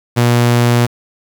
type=tone; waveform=sawtooth; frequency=120 Hz; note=B2; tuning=49 cents flat; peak=-5 dBFS; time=0.16-0.87 s; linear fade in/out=20 ms; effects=7-bit